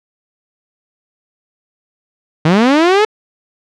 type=linear sweep; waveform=sawtooth; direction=up; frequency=148.8 to 440 Hz; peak=-4 dBFS; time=2.45-3.05 s; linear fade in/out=5 ms; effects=low-pass 4000 Hz 12 dB/octave